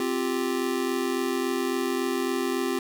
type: chord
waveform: square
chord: C suspended fourth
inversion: none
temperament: just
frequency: 261.6 / 348.8 / 392.4 Hz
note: C4 / F4 / G4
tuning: 0 / -2 / +2 cents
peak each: -30 dBFS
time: 0-2.79 s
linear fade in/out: 2 ms
effects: none